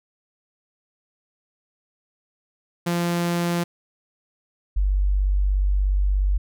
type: tone pair in turn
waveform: sawtooth / sine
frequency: 172.6 / 48.43 Hz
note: F3 / G1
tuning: -20 / -20 cents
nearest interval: octave + minor seventh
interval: 2200 cents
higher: first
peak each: -17 dBFS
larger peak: neither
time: 2.86-3.64 / 4.76-6.38 s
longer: second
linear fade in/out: 10 ms
effects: none